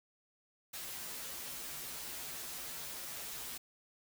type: noise with comb filter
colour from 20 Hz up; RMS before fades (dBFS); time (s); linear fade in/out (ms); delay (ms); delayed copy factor
white; -44; 0.73-3.58; 10; 10; -1
effects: none